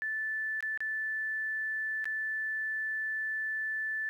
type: tone with dropouts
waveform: sine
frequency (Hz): 1753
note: A6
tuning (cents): -7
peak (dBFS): -31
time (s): 0.02-4.09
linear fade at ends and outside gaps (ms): 0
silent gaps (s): 0.606-0.626 / 0.775-0.805 / 2.043-2.055
effects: 11-bit